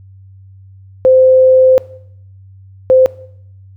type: tone bursts at uneven times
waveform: sine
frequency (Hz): 518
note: C5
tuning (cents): -17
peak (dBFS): -4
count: 2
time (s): 1.05-1.78 / 2.9-3.06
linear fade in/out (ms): 0
effects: noise-tail reverb RT60 0.7 s tail -20 dB re dry + added 96 Hz sine -36 dBFS peak until 3.76 s